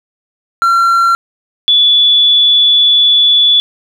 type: tone pair in turn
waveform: triangle / sine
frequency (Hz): 1366 / 3442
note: F6 / A7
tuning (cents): -39 / -39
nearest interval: octave + major third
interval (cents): 1600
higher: second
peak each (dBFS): -5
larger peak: neither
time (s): 0.62-1.15 / 1.68-3.6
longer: second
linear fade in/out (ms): 0
effects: none